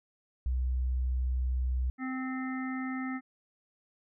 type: tone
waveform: sine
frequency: 63.2 Hz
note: B1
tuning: 41 cents sharp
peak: -27 dBFS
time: 0.46-1.9 s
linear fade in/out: 0 ms
type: harmonic tone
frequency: 259.8 Hz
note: C4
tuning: 12 cents flat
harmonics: 1 / 3 / 5 / 7 / 8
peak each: -33 / -45 / -43 / -44 / -45 dBFS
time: 1.98-3.21 s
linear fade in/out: 50 ms
effects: none